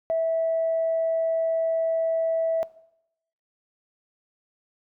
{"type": "tone", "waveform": "sine", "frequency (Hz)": 654, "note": "E5", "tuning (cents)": -14, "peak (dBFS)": -20, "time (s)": [0.1, 2.63], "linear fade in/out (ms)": 0, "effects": ["noise-tail reverb RT60 0.8 s tail -19 dB re dry", "tanh soft clip ceiling -16 dBFS"]}